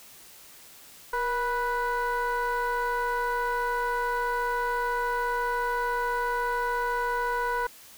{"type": "tone with frequency modulation", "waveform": "sine", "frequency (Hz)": 979, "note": "B5", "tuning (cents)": -15, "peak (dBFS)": -23, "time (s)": [1.13, 7.67], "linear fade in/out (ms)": 5, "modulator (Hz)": 503, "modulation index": 1.1, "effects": ["tanh soft clip ceiling -23 dBFS", "white hiss -50 dBFS RMS until 7.97 s"]}